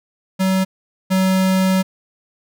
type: tone pair in turn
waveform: square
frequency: 189.2 / 188.48 Hz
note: F#3 / F#3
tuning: +39 / +32 cents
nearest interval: unison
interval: 7 cents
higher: first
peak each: -15 / -14 dBFS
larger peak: second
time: 0.39-0.65 / 1.1-1.83 s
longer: second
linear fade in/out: 20 ms
effects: none